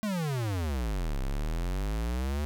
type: exponential two-way sweep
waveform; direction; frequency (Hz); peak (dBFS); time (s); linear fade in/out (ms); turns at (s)
square; down then up; 221.3 to 32.21 to 75.8; -29; 0.03-2.45; 0; 1.2
effects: none